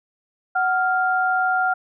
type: tone pair together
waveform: sine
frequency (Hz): 744.4 / 1398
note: F#5 / F6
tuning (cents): +10 / +1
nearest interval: major seventh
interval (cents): 1091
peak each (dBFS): -20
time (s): 0.55-1.74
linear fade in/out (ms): 10
effects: none